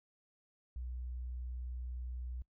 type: tone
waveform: sine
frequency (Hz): 61.74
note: B1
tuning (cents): 0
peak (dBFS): -39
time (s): 0.76-2.42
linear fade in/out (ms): 0
effects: noise-tail reverb RT60 0.1 s tail -24 dB re dry